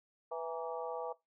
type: harmonic tone with a mistuned harmonic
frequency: 164.81 Hz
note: E3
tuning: in tune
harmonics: 3 / 4 / 5 / 6 / 7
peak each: -40 / -42 / -44 / -46 / -47 dBFS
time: 0.31-1.13 s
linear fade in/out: 10 ms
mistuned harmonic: 6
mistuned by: -89 cents
effects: noise-tail reverb RT60 0.2 s tail -21 dB re dry